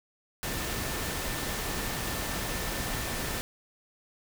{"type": "tone in noise", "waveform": "sine", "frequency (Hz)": 1784, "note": "A6", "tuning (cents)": 23, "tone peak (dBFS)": -44, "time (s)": [0.43, 3.41], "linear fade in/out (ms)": 0, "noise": "pink", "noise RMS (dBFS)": -33, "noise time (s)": [0.43, 3.41], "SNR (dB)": -14, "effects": []}